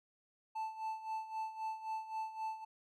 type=tone with tremolo; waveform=triangle; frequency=880 Hz; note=A5; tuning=in tune; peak=-34 dBFS; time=0.55-2.65 s; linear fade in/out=10 ms; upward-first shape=sine; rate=3.8 Hz; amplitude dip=75%; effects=none